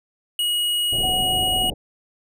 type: tone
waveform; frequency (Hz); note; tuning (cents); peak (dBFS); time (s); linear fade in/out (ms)
square; 2900; F#7; -35; -20; 0.39-1.7; 2
type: low-pass noise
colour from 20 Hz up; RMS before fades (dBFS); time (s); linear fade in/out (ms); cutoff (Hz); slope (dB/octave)
pink; -30; 0.92-1.74; 5; 790; 96
type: tone with vibrato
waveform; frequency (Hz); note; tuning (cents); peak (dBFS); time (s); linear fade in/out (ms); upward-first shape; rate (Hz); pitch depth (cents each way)
sine; 740; F#5; 0; -25; 1.03-1.7; 5; triangle; 7.7; 13
effects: none